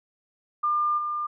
sine tone with level steps, 1200 Hz, D6, 37 cents sharp, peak -21 / -26 dBFS, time 0.63-1.27 s, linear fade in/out 10 ms, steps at 0.97 s, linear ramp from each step 20 ms, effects none

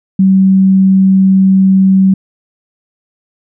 sine tone, 191.1 Hz, G3, 44 cents flat, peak -4 dBFS, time 0.19-2.14 s, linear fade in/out 5 ms, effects none

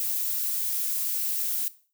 violet noise, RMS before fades -28 dBFS, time 0-1.68 s, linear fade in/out 0 ms, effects noise-tail reverb RT60 0.4 s tail -17 dB re dry

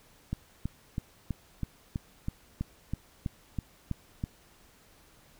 click train, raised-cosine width 5 ms, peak -19 dBFS, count 13, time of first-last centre 0.33-4.239 s, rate 3.07 Hz, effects pink hiss -60 dBFS RMS until 5.39 s

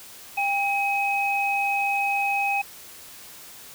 sine tone pair together, 799.7 / 2539 Hz, G5 / D#7, +34 / +34 cents, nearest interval octave + minor sixth, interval 2000 cents, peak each -24 / -24 dBFS, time 0.37-2.62 s, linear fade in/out 10 ms, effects white hiss -44 dBFS RMS until 3.74 s

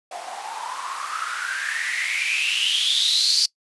blue noise with band-pass filter sweep, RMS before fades -24 dBFS, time 0.11-3.46 s, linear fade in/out 5 ms, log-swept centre 690 to 4700 Hz, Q 9.2, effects noise-tail reverb RT60 0.1 s tail -23 dB re dry + resampled to 24000 Hz

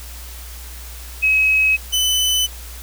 sine / sawtooth tone pair in turn, 2555 / 3012 Hz, D#7 / F#7, +45 / +30 cents, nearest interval minor third, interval 285 cents, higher second, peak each -12 dBFS, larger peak neither, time 1.22-1.77 / 1.92-2.47 s, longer neither, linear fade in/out 20 ms, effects added 60 Hz sine -33 dBFS peak until 2.82 s + white hiss -38 dBFS RMS until 2.82 s

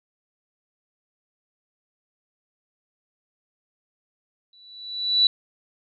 sine tone with exponential growth, 3951 Hz, B7, in tune, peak -12 dBFS, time 4.53-5.27 s, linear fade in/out 2 ms, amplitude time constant 160 ms, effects none

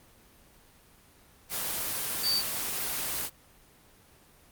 sine tone in noise, 4600 Hz, D8, 37 cents flat, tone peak -24 dBFS, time 2.22-2.43 s, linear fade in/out 50 ms, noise white, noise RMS -32 dBFS, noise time 1.49-3.3 s, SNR +5 dB, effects pink hiss -58 dBFS RMS until 4.51 s + Opus 24 kbps

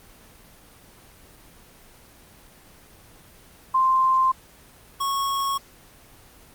sine / square tone pair in turn, 1046.5 / 1099.9 Hz, C6 / C#6, 0 / -14 cents, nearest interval minor second, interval 86 cents, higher second, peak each -16 / -23 dBFS, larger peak first, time 3.74-4.32 / 5-5.58 s, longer neither, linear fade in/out 10 ms, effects pink hiss -50 dBFS RMS until 6.54 s + Opus 24 kbps

